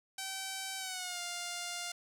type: tone with pitch glide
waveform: 5% pulse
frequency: 770 to 702 Hz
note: G5 to F5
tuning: -31 to +9 cents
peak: -26 dBFS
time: 0.18-1.92 s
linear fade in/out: 5 ms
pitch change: -160 cents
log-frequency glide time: 0.78-1.2 s
effects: none